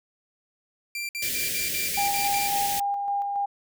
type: tone bursts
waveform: sawtooth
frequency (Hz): 2361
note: D7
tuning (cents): +9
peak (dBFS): -26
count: 8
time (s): 0.95-2.476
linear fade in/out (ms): 2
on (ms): 140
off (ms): 58
type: band-stop noise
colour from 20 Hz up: white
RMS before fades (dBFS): -29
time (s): 1.22-2.8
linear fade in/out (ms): 5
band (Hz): 570 to 1700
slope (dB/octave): 48
type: tone with tremolo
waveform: sine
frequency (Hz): 805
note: G5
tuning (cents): +46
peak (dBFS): -23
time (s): 1.97-3.46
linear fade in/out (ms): 10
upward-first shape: square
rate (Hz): 3.6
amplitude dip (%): 30
effects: none